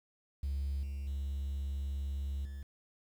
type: tone with level steps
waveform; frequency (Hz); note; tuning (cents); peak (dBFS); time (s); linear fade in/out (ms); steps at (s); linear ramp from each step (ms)
triangle; 69.4; C#2; +3; -29 / -34 / -31 / -38; 0.43-2.63; 5; 0.83 / 1.07 / 2.45; 2
effects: tanh soft clip ceiling -29 dBFS + 10-bit